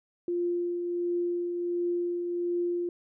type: tone with tremolo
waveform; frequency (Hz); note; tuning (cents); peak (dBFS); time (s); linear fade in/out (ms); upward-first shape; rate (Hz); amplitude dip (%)
sine; 349.2; F4; 0; -25; 0.28-2.89; 2; triangle; 1.4; 40
effects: none